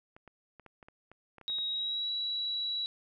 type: clicks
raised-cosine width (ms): 0.5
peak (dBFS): -36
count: 11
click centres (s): 0.165 / 0.277 / 0.597 / 0.663 / 0.828 / 0.885 / 1.116 / 1.383 / 1.413 / 1.499 / 1.586
type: tone with pitch glide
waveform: sine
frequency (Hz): 3800 to 3911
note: A#7 to B7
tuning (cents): +33 to -18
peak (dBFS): -31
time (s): 1.48-2.86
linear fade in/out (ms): 0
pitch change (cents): +49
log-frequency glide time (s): 1.68-2.1
effects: none